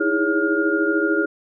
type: tone cluster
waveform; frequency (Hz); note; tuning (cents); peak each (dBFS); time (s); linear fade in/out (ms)
sine; 314.5 / 327.9 / 410.6 / 560 / 1418; D#4 / E4 / G#4 / C#5 / F6; +19 / -9 / -20 / +18 / +26; -24 / -22 / -23 / -28 / -22; 0-1.26; 10
effects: none